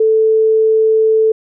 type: tone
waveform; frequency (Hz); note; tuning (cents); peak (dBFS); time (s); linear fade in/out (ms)
sine; 440; A4; 0; -8; 0-1.32; 5
effects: none